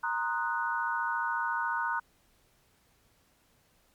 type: chord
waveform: sine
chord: C half-diminished seventh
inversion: third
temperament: equal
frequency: 932.3 / 1046.5 / 1244.5 / 1480 Hz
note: Bb5 / C6 / Eb6 / Gb6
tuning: 0 / 0 / 0 / 0 cents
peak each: -32 / -38 / -36 / -32 dBFS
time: 0.03-2 s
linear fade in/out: 10 ms
effects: pink hiss -67 dBFS RMS until 3.94 s + MP3 96 kbps